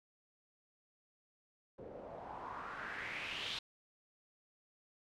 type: noise with low-pass filter sweep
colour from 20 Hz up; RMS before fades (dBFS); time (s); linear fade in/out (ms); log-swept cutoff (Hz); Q
white; -45; 1.78-3.59; 5; 460 to 3700; 3.5
effects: none